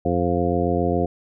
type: harmonic tone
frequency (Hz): 87.31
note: F2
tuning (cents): 0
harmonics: 1 / 2 / 3 / 4 / 5 / 6 / 8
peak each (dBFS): -26 / -26 / -26 / -26 / -26 / -26 / -26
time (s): 0.05-1.06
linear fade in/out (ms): 5
effects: none